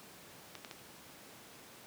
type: clicks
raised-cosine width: 0.2 ms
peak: -27 dBFS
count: 3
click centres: 0.553 / 0.648 / 0.712 s
effects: pink hiss -54 dBFS RMS until 1.86 s + high-pass 150 Hz 12 dB/octave